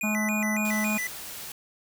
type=tone with vibrato; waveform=square; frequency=2208 Hz; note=C#7; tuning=7 cents flat; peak=-29 dBFS; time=0.01-1.07 s; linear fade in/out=2 ms; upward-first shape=square; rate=3.6 Hz; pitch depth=180 cents each way
type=harmonic tone; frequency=213.3 Hz; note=G#3; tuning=46 cents sharp; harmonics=1 / 3 / 4 / 5 / 6 / 7; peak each=-26 / -36 / -38 / -40 / -42 / -43 dBFS; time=0.03-0.98 s; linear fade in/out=10 ms
type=noise; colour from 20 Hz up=white; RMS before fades=-39 dBFS; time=0.65-1.52 s; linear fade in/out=2 ms
effects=none